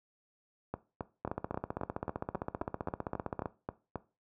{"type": "two click trains", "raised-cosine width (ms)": 1, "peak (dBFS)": [-20, -21], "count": [35, 13], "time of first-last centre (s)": [[1.25, 3.458], [0.74, 3.957]], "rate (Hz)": [15.4, 3.73], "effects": ["noise-tail reverb RT60 0.3 s tail -17 dB re dry", "high-pass 60 Hz 12 dB/octave"]}